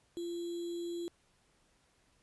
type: tone with sample-and-hold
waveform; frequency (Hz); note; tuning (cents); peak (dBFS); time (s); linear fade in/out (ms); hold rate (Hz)
sine; 343.7; F4; -28; -36; 0.17-1.08; 0; 3675
effects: pink hiss -71 dBFS RMS until 2.22 s + resampled to 24000 Hz